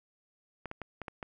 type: clicks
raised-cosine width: 0.5 ms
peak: -24 dBFS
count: 6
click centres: 0.657 / 0.714 / 0.817 / 1.017 / 1.082 / 1.228 s
effects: none